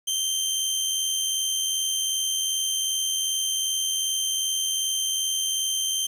20% pulse tone with amplitude modulation, 3136 Hz, G7, in tune, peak -17 dBFS, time 0.07-6.07 s, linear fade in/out 10 ms, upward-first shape sine, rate 82.6 Hz, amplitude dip 30%, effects 8-bit

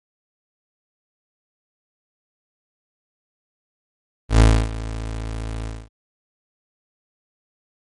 30% pulse tone with ADSR envelope, 55 Hz, A1, in tune, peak -5 dBFS, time 4.29-5.89 s, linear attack 110 ms, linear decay 280 ms, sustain -18 dB, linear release 240 ms, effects MP3 48 kbps

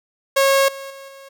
sawtooth tone with level steps, 546 Hz, C#5, 26 cents flat, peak -9 / -27 / -32 / -35 dBFS, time 0.36-1.29 s, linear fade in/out 10 ms, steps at 0.68 / 0.9 / 1.08 s, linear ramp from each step 5 ms, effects none

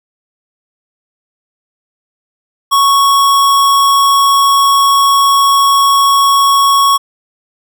square tone, 1108.7 Hz, C#6, in tune, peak -7 dBFS, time 2.71-6.98 s, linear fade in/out 20 ms, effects none

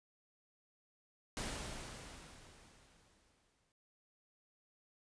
pink noise with exponential decay, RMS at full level -40 dBFS, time 1.37-3.72 s, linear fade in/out 0 ms, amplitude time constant 510 ms, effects resampled to 22050 Hz

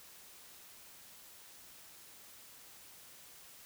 silence, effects white hiss -56 dBFS RMS until 3.65 s

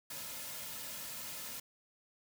white noise with comb filter, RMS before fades -44 dBFS, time 0.1-1.6 s, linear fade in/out 5 ms, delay 2.6 ms, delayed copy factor -0.6, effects none

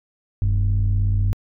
sine tone pair together, 41.19 / 98.1 Hz, E1 / G2, -1 / +2 cents, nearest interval octave + minor third, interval 1503 cents, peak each -18 / -16 dBFS, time 0.42-1.33 s, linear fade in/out 0 ms, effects tanh soft clip ceiling -13 dBFS

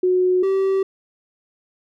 sine / triangle tone pair in turn, 366 / 385.9 Hz, F#4 / G4, -19 / -27 cents, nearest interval minor second, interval 92 cents, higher second, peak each -14 dBFS, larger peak neither, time 0.03-0.43 / 0.43-0.83 s, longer neither, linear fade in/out 5 ms, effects none

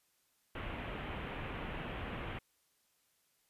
pink low-pass noise, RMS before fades -42 dBFS, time 0.55-2.39 s, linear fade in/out 5 ms, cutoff 3100 Hz, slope 48 dB/octave, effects white hiss -75 dBFS RMS until 3.49 s + resampled to 32000 Hz

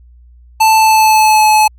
square tone with pitch glide, 880 to 858.9 Hz, A5 to A5, 0 to -42 cents, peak -6 dBFS, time 0.6-1.68 s, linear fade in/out 10 ms, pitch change -42 cents, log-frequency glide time 0.77-1.45 s, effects added 60 Hz sine -38 dBFS peak until 1.78 s + MP3 64 kbps

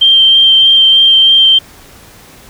sine tone with vibrato, 3151 Hz, G7, 8 cents sharp, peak -3 dBFS, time 0.01-1.59 s, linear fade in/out 10 ms, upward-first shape sine, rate 3.2 Hz, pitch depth 10 cents each way, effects pink hiss -38 dBFS RMS until 2.49 s

